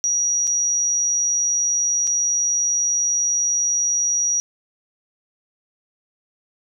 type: tone with dropouts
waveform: sine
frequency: 5770 Hz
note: F#8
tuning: 44 cents flat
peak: -17 dBFS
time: 0.04-4.4 s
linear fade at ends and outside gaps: 0 ms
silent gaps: 0.471-0.476 / 2.071-2.075 s
effects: none